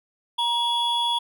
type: tone pair together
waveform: triangle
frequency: 946 / 3377 Hz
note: A#5 / G#7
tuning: +25 / +28 cents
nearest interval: octave + minor seventh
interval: 2203 cents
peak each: -22 dBFS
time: 0.38-1.19 s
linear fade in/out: 10 ms
effects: none